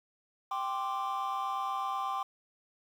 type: chord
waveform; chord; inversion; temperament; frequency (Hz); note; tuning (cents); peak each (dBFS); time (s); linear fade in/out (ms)
triangle; G suspended fourth; none; equal; 784 / 1046.5 / 1174.7; G5 / C6 / D6; 0 / 0 / 0; -33; 0.51-2.23; 5
effects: tanh soft clip ceiling -25 dBFS + 10-bit